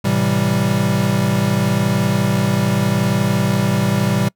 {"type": "chord", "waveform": "square", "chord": "A minor seventh", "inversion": "none", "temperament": "equal", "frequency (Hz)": [110, 130.81, 164.81, 196], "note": ["A2", "C3", "E3", "G3"], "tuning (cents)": [0, 0, 0, 0], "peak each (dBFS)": [-22, -21, -23, -19], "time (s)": [0.04, 4.29], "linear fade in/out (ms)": 10, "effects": ["noise-tail reverb RT60 0.1 s tail -25 dB re dry"]}